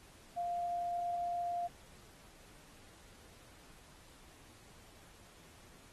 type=tone; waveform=sine; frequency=698.5 Hz; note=F5; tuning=in tune; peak=-34 dBFS; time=0.36-1.68 s; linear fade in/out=20 ms; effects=pink hiss -60 dBFS RMS until 5.92 s + AAC 32 kbps